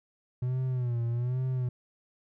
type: tone with vibrato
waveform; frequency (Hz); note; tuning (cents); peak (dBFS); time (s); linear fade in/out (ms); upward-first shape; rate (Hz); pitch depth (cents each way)
triangle; 123.3; B2; -2; -25; 0.42-1.69; 5; sine; 1.2; 90
effects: none